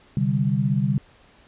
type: chord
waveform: sine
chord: C suspended second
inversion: none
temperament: just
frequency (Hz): 130.81 / 147.16 / 196.22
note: C3 / D3 / G3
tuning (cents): 0 / +4 / +2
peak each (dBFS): -23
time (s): 0.17-0.98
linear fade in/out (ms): 2
effects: pink hiss -54 dBFS RMS until 1.47 s + resampled to 8000 Hz